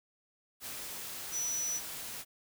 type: tone in noise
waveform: sine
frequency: 5920 Hz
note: F#8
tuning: in tune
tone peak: -32 dBFS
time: 1.31-1.81 s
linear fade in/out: 50 ms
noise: white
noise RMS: -42 dBFS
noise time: 0.6-2.25 s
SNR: +7 dB
effects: none